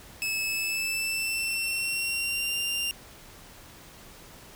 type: tone with pitch glide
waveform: sawtooth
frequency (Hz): 2600 to 2787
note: E7 to F7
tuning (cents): -24 to -4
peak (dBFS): -24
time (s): 0.22-2.91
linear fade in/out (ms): 0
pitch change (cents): +120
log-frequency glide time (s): 0.46-2.58
effects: pink hiss -49 dBFS RMS until 4.55 s